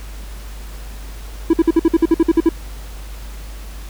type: tone bursts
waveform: triangle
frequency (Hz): 329.6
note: E4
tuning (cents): 0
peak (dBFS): -6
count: 12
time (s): 1.5-2.491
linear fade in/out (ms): 5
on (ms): 34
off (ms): 53
effects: added 50 Hz sine -29 dBFS peak until 3.89 s + pink hiss -40 dBFS RMS until 3.89 s